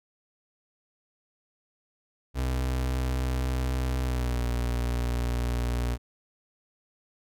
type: tone with pitch glide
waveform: 35% pulse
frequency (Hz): 63.7 to 60.23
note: C2 to B1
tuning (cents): -46 to -43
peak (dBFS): -24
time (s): 2.34-5.98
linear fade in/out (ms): 50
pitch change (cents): -97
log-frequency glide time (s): 3.99-4.45
effects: none